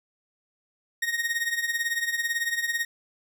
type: tone with tremolo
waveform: 40% pulse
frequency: 1864.7 Hz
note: A#6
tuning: in tune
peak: -21 dBFS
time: 1.02-2.85 s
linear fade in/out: 5 ms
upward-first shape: triangle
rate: 18 Hz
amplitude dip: 80%
effects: none